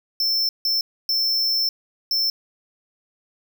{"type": "tone bursts at uneven times", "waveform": "square", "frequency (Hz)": 5340, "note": "E8", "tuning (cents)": 22, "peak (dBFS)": -19, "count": 4, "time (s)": [[0.2, 0.49], [0.65, 0.81], [1.09, 1.69], [2.11, 2.3]], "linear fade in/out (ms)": 2, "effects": ["9-bit"]}